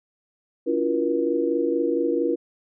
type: tone cluster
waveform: sine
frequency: 284.7 / 337.3 / 361.7 / 478.2 Hz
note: C#4 / E4 / F#4 / A#4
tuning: +46 / +40 / -39 / +44 cents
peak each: -27 / -24 / -29 / -24 dBFS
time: 0.66-2.36 s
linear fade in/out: 20 ms
effects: none